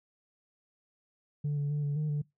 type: tone with pitch steps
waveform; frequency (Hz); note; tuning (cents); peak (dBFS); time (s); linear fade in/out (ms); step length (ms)
sine; 146.5 / 144 / 147.5 / 144.1 / 152.4 / 147; D3 / D3 / D3 / D3 / D#3 / D3; -4 / -34 / +8 / -33 / -36 / +2; -26; 1.44-2.22; 10; 130
effects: noise-tail reverb RT60 0.2 s tail -24 dB re dry + tanh soft clip ceiling -27 dBFS